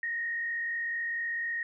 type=tone with frequency modulation; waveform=sine; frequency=1864.7 Hz; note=A#6; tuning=in tune; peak=-30 dBFS; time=0.03-1.63 s; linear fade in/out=2 ms; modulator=44.1 Hz; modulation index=0.63; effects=none